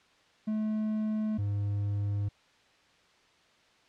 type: tone pair in turn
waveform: triangle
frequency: 215.6 / 101.75 Hz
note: A3 / G#2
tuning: -35 / -35 cents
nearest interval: octave + minor second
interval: 1300 cents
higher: first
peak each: -26 dBFS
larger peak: neither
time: 0.47-1.38 / 1.38-2.29 s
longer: neither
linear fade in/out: 10 ms
effects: white hiss -63 dBFS RMS until 3.88 s + low-pass 4000 Hz 12 dB/octave